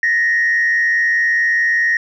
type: tone with frequency modulation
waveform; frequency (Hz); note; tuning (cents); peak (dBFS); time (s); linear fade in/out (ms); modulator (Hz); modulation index
sine; 1864.7; A#6; 0; -11; 0.03-1.97; 2; 105; 0.59
effects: tanh soft clip ceiling -9 dBFS